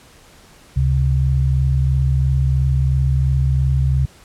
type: tone pair together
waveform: sine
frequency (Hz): 70.44 / 133.4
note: C#2 / C3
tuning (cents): +28 / +34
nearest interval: major seventh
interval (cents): 1106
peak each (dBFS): -16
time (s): 0.76-4.06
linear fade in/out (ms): 10
effects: pink hiss -47 dBFS RMS until 4.24 s + low-pass 11000 Hz 12 dB/octave